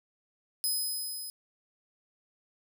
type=tone with level ramp; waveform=10% pulse; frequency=5040 Hz; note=D#8; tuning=21 cents sharp; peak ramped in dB=-21 to -33 dBFS; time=0.64-1.3 s; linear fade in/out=0 ms; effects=none